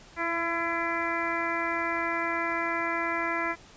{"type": "harmonic tone with a mistuned harmonic", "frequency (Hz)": 336.8, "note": "E4", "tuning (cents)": 37, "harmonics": [1, 2, 3, 4, 5, 6, 7], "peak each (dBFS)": [-35, -35, -33, -34, -35, -33, -37], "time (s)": [0.16, 3.56], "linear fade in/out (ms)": 50, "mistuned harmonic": 1, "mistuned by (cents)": -17, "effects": ["pink hiss -52 dBFS RMS until 3.76 s", "resampled to 16000 Hz"]}